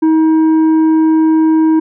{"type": "tone with tanh clipping", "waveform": "sine", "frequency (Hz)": 317.7, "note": "D#4", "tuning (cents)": 36, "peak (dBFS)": -8, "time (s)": [0.02, 1.8], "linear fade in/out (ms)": 10, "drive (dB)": 6, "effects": []}